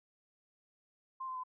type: tone with pitch steps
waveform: sine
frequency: 1049 / 1032.8 / 1016.8 Hz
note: C6 / C6 / C6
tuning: +4 / -23 / -50 cents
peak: -38 dBFS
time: 1.2-1.437 s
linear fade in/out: 10 ms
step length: 79 ms
effects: none